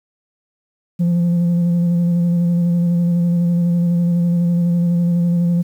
sine tone with vibrato, 172.8 Hz, F3, 18 cents flat, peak -10 dBFS, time 0.99-5.63 s, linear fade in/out 20 ms, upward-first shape square, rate 12 Hz, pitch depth 17 cents each way, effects tanh soft clip ceiling -12 dBFS + 8-bit

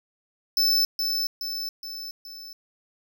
square tone with echo, 5274 Hz, E8, in tune, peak -19 dBFS, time 0.57-0.85 s, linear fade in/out 2 ms, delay 420 ms, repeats 4, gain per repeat -5 dB, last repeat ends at 2.53 s, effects none

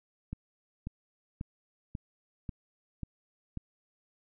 click train, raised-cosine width 5 ms, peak -24 dBFS, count 7, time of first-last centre 0.33-3.573 s, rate 1.85 Hz, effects none

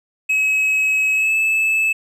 triangle tone with pitch glide, 2561 to 2613 Hz, D#7 to E7, +49 to -16 cents, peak -13 dBFS, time 0.29-1.93 s, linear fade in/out 10 ms, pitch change +35 cents, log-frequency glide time 1.13-1.35 s, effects none

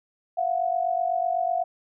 sine tone pair together, 681 / 729 Hz, F5 / F#5, -44 / -26 cents, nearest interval minor second, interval 118 cents, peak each -25 dBFS, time 0.37-1.64 s, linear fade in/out 10 ms, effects none

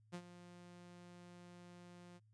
sawtooth tone with ADSR envelope, 176.1 Hz, F3, 15 cents sharp, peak -39 dBFS, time 0.12-2.2 s, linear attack 25 ms, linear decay 68 ms, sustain -13 dB, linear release 37 ms, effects added 108 Hz sine -67 dBFS peak until 2.33 s + resampled to 22050 Hz

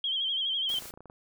sine tone with vibrato, 3191 Hz, G7, 30 cents sharp, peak -27 dBFS, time 0.04-0.79 s, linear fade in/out 2 ms, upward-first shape sine, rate 12 Hz, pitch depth 67 cents each way
white noise, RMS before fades -44 dBFS, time 0.69-0.91 s, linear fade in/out 0 ms
clicks, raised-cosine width 1 ms, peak -34 dBFS, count 11, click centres 0.702 / 0.741 / 0.785 / 0.823 / 0.856 / 0.904 / 0.939 / 0.975 / 1.006 / 1.057 / 1.099 s
effects none

